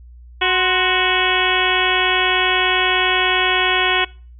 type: harmonic tone with a mistuned harmonic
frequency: 370 Hz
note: F#4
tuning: in tune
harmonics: 1 / 2 / 3 / 4 / 5 / 6 / 7 / 8 / 9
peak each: -23 / -23 / -23 / -23 / -23 / -23 / -23 / -23 / -23 dBFS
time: 0.41-4.05 s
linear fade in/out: 10 ms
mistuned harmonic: 3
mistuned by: -85 cents
effects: noise-tail reverb RT60 0.4 s tail -24 dB re dry + added 60 Hz sine -38 dBFS peak until 4.39 s